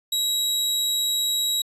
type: tone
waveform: sawtooth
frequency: 3855 Hz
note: B7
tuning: 43 cents flat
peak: -18 dBFS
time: 0.12-1.62 s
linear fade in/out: 5 ms
effects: resampled to 32000 Hz